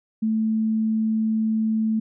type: tone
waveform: sine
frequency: 220 Hz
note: A3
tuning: in tune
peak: -19 dBFS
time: 0.22-2 s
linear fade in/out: 10 ms
effects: none